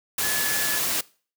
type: tone in noise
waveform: sine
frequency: 1715 Hz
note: A6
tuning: 45 cents flat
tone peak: -28 dBFS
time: 0.23-0.79 s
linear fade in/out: 5 ms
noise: white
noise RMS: -25 dBFS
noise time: 0.18-1.01 s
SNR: -6 dB
effects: noise-tail reverb RT60 0.4 s tail -22 dB re dry + high-pass 100 Hz 12 dB/octave